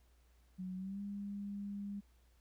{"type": "tone with pitch glide", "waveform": "sine", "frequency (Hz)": [185, 201.7], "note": ["F#3", "G3"], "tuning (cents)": [0, 50], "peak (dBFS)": -40, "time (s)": [0.58, 2.01], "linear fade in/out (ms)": 20, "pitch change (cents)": 150, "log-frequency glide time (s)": [0.76, 1.01], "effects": ["added 60 Hz sine -65 dBFS peak until 2.4 s", "pink hiss -75 dBFS RMS until 2.4 s"]}